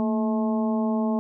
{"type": "harmonic tone with a mistuned harmonic", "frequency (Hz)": 215.6, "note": "A3", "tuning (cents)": -35, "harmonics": [1, 2, 3, 4, 5], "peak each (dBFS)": [-22, -32, -31, -34, -38], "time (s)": [0, 1.19], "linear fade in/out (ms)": 0, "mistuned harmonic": 1, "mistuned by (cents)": 75, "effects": []}